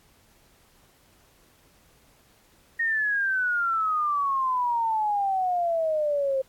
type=exponential sweep; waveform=sine; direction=down; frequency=1864.7 to 526 Hz; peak=-22 dBFS; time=2.79-6.42 s; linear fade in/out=10 ms; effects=pink hiss -60 dBFS RMS until 6.48 s + AAC 64 kbps